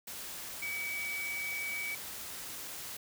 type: tone in noise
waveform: sine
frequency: 2279 Hz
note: C#7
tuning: 47 cents sharp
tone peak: -35 dBFS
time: 0.62-1.95 s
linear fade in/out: 5 ms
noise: white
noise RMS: -43 dBFS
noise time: 0.07-2.97 s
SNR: +5 dB
effects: none